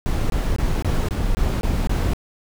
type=noise bursts; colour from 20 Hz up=brown; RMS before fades=-20 dBFS; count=8; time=0.06-2.134 s; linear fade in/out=0 ms; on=240 ms; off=22 ms; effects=none